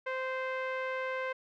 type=tone with low-pass filter; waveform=sawtooth; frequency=520 Hz; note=C5; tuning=11 cents flat; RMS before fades=-35 dBFS; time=0.06-1.33 s; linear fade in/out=10 ms; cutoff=2000 Hz; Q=2.2; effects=none